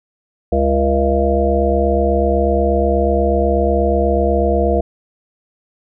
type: harmonic tone with a mistuned harmonic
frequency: 68.2 Hz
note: C#2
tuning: 28 cents flat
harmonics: 1 / 3 / 5 / 7 / 9 / 10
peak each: -17 / -22 / -21 / -18 / -21 / -19 dBFS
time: 0.52-4.81 s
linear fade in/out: 5 ms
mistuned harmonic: 1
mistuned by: +41 cents
effects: none